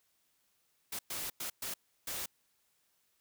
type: noise bursts at uneven times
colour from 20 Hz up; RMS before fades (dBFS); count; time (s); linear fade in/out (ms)
white; -39; 5; 0.92-0.99 / 1.1-1.3 / 1.4-1.5 / 1.62-1.74 / 2.07-2.26; 5
effects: white hiss -75 dBFS RMS until 3.2 s